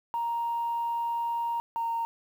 sine tone pair in turn, 935 / 923.2 Hz, A#5 / A#5, +5 / -17 cents, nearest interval unison, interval 22 cents, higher first, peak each -26 dBFS, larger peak neither, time 0.14-1.6 / 1.76-2.05 s, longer first, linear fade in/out 0 ms, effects tanh soft clip ceiling -23 dBFS + 9-bit

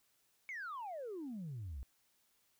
sine exponential sweep, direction down, 2251 to 59.4 Hz, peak -40 dBFS, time 0.49-1.83 s, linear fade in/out 0 ms, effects tanh soft clip ceiling -39 dBFS + white hiss -75 dBFS RMS until 2.59 s

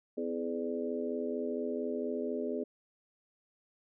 harmonic tone with a mistuned harmonic, 84.3 Hz, E2, 39 cents sharp, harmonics 3 / 4 / 5 / 6 / 7, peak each -37 / -41 / -36 / -43 / -41 dBFS, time 0.17-2.64 s, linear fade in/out 10 ms, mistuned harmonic 4, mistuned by -56 cents, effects none

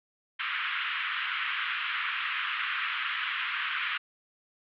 pink band-pass noise, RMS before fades -32 dBFS, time 0.39-3.98 s, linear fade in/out 10 ms, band 1200 to 3200 Hz, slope 48 dB/octave, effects none

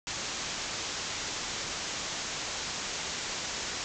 white low-pass noise, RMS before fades -36 dBFS, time 0.07-3.84 s, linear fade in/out 0 ms, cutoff 7400 Hz, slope 96 dB/octave, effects none

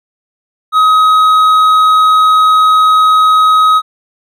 sine tone with hard clipping, 1266 Hz, D#6, 30 cents sharp, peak -6 dBFS, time 0.72-3.82 s, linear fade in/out 50 ms, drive 5 dB, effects none

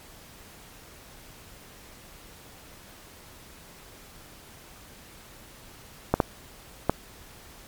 clicks, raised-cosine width 1 ms, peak -5 dBFS, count 3, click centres 6.14 / 6.202 / 6.896 s, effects pink hiss -49 dBFS RMS until 7.67 s + MP3 96 kbps

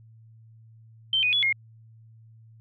sine tone with pitch steps, 3114 / 2482 / 3400 / 2141 Hz, G7 / D#7 / G#7 / C7, -12 / -5 / +40 / +39 cents, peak -20 dBFS, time 1.13-1.526 s, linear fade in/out 2 ms, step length 99 ms, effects added 112 Hz sine -49 dBFS peak until 2.6 s

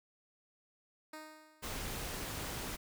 10% pulse tone with exponential decay, 310 Hz, D#4, 6 cents flat, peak -36 dBFS, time 1.13-2.01 s, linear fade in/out 5 ms, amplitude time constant 190 ms
pink noise, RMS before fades -41 dBFS, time 1.62-2.77 s, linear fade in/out 20 ms
effects none

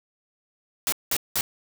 white noise bursts, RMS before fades -24 dBFS, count 3, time 0.87-1.409 s, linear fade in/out 0 ms, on 53 ms, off 190 ms, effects none

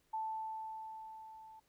sine tone with level ramp, 880 Hz, A5, in tune, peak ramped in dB -35 to -53 dBFS, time 0.13-1.6 s, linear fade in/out 10 ms, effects pink hiss -75 dBFS RMS until 1.68 s

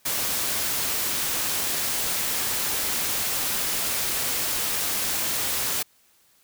white noise, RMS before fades -26 dBFS, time 0.05-5.83 s, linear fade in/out 10 ms, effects white hiss -61 dBFS RMS until 6.43 s

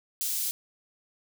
white high-pass noise, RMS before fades -30 dBFS, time 0.21-0.51 s, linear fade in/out 0 ms, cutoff 4700 Hz, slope 12 dB/octave, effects none

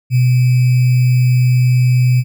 sine tone with sample-and-hold, 125.4 Hz, B2, 27 cents sharp, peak -8 dBFS, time 0.1-2.24 s, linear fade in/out 50 ms, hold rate 2450 Hz, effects none

